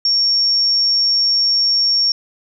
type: tone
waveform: sine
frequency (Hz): 5510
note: F8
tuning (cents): -24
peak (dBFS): -12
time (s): 0.05-2.12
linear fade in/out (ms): 2
effects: none